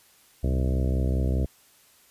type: harmonic tone with a mistuned harmonic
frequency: 65 Hz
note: C2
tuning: 11 cents flat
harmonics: 1 / 2 / 3 / 4 / 5 / 6 / 7 / 8 / 9 / 10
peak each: -23 / -29 / -33 / -35 / -37 / -39 / -40 / -41 / -42 / -43 dBFS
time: 0.43-1.46 s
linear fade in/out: 10 ms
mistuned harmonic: 1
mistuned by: +120 cents
effects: white hiss -58 dBFS RMS until 2.1 s + resampled to 32000 Hz

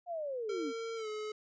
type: linear sweep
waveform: sine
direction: down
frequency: 720 to 247.9 Hz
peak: -35 dBFS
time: 0.06-0.73 s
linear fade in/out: 50 ms
type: tone with pitch glide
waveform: square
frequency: 455.3 to 427.3 Hz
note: A#4 to G#4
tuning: -41 to +49 cents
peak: -38 dBFS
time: 0.49-1.32 s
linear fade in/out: 5 ms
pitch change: -110 cents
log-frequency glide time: 0.96-1.08 s
effects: resampled to 16000 Hz

